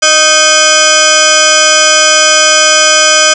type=tone with frequency modulation; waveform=sine; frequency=2185 Hz; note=C#7; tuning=26 cents flat; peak=-3 dBFS; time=0.02-3.34 s; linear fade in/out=10 ms; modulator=934 Hz; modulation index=5; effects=none